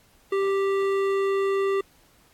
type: tone with hard clipping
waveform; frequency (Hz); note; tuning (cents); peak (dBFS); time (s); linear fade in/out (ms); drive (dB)
sine; 392; G4; 0; -23; 0.32-1.81; 5; 13
effects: pink hiss -59 dBFS RMS until 2.33 s + AAC 64 kbps